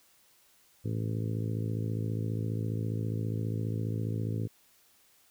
harmonic tone, 54.8 Hz, A1, 6 cents flat, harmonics 2 / 3 / 4 / 5 / 6 / 7 / 8 / 9, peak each -31 / -38 / -41 / -41 / -46 / -45 / -46 / -49 dBFS, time 0.84-4.48 s, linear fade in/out 20 ms, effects white hiss -64 dBFS RMS until 5.3 s

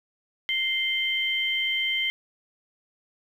sine tone pair together, 2093 / 3121 Hz, C7 / G7, 0 / -8 cents, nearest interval perfect fifth, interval 692 cents, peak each -26 dBFS, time 0.49-2.1 s, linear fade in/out 0 ms, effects 9-bit

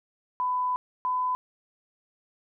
sine tone pair in turn, 1000 / 1005.4 Hz, B5 / B5, +21 / +31 cents, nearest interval unison, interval 10 cents, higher second, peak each -24 dBFS, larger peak neither, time 0.4-0.76 / 1.05-1.35 s, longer first, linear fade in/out 0 ms, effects none

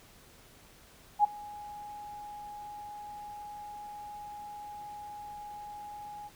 sine tone with ADSR envelope, 830.6 Hz, G#5, in tune, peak -17 dBFS, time 1.19-6.3 s, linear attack 51 ms, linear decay 11 ms, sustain -24 dB, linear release 35 ms, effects pink hiss -57 dBFS RMS until 6.35 s

